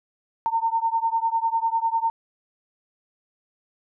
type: beating tone pair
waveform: sine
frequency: 906 / 916 Hz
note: A#5 / A#5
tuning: -50 / -31 cents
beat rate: 10 Hz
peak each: -23 / -24 dBFS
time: 0.46-2.1 s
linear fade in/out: 0 ms
effects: none